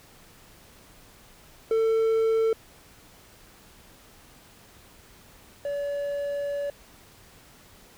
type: tone pair in turn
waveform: triangle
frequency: 447.4 / 571.1 Hz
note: A4 / D5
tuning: +29 / -49 cents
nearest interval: major third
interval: 422 cents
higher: second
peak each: -18 / -25 dBFS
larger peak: first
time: 1.71-2.53 / 5.65-6.7 s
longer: second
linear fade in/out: 2 ms
effects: pink hiss -53 dBFS RMS until 7.97 s